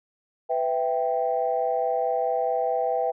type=chord; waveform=sine; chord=E minor; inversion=second; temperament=equal with one note detuned; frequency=499.3 / 659.3 / 784 Hz; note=B4 / E5 / G5; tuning=+19 / 0 / 0 cents; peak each=-26 dBFS; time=0.49-3.12 s; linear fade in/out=20 ms; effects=tanh soft clip ceiling -12 dBFS